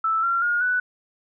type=tone with pitch steps; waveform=sine; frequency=1318.5 / 1372.1 / 1427.9 / 1486 Hz; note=E6 / F6 / F6 / F#6; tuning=0 / -31 / +38 / +7 cents; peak=-19 dBFS; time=0.04-0.8 s; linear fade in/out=5 ms; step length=190 ms; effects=none